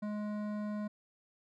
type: tone with hard clipping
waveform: sine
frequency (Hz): 209.6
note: G#3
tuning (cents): +16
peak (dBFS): -37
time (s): 0.02-0.88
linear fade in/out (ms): 10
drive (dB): 13
effects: none